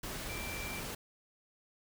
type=tone in noise; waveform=sine; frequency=2349 Hz; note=D7; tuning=in tune; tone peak=-43 dBFS; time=0.29-0.8 s; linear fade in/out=5 ms; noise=pink; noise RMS=-41 dBFS; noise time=0.03-0.95 s; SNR=-5 dB; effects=none